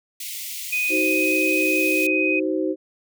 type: high-pass noise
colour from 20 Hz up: white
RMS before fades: -32 dBFS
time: 0.2-2.07 s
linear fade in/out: 5 ms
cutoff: 2000 Hz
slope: 96 dB/octave
type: tone with pitch glide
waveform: sine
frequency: 2489 to 2506 Hz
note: D#7 to D#7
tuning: 0 to +12 cents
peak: -20 dBFS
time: 0.72-2.4 s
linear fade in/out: 10 ms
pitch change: +12 cents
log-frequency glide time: 0.88-1.26 s
type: chord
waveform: sine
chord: C diminished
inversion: first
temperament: just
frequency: 314 / 376.7 / 523.3 Hz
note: Eb4 / Gb4 / C5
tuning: +16 / +31 / 0 cents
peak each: -23 / -25 / -27 dBFS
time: 0.89-2.76 s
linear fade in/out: 50 ms
effects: none